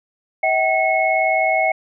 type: tone cluster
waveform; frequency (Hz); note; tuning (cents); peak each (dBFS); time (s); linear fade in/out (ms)
sine; 642 / 761 / 2184; E5 / F#5 / C#7; -46 / +48 / -26; -19; 0.43-1.72; 5
effects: none